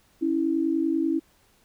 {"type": "tone pair together", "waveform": "sine", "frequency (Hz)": [277.2, 327.4], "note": ["C#4", "E4"], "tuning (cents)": [0, -12], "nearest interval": "minor third", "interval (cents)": 288, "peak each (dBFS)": [-26, -23], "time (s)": [0.21, 1.2], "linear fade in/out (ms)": 20, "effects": ["pink hiss -62 dBFS RMS until 1.64 s"]}